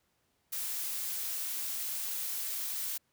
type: noise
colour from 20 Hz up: blue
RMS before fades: -36 dBFS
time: 0.52-2.98 s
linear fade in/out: 10 ms
effects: pink hiss -75 dBFS RMS until 3.12 s + high-pass 60 Hz 12 dB/octave